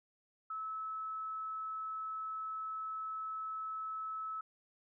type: tone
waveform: sine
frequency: 1300 Hz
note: E6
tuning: 24 cents flat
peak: -38 dBFS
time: 0.5-4.41 s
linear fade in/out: 5 ms
effects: none